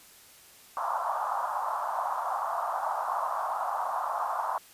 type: band-pass noise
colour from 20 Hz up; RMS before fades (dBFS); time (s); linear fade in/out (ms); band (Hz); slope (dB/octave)
white; -31; 0.77-4.58; 0; 680 to 1200; 48
effects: white hiss -54 dBFS RMS until 4.73 s + resampled to 32000 Hz